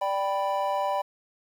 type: chord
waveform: triangle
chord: G major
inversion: second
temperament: equal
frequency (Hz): 587.3 / 784 / 987.8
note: D5 / G5 / B5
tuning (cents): 0 / 0 / 0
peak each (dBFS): -27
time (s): 0.01-1.02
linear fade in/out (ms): 10
effects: 9-bit